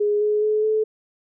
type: tone with pitch steps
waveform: sine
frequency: 415.3 / 421.3 / 427.5 / 433.7 Hz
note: G#4 / G#4 / A4 / A4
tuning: 0 / +25 / -50 / -25 cents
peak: -17 dBFS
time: 0-0.84 s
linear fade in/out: 10 ms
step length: 210 ms
effects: none